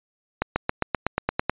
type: accelerating click train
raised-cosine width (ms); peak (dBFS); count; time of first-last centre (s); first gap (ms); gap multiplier
0.5; -6; 10; 0.42-1.496; 140; 0.96
effects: resampled to 8000 Hz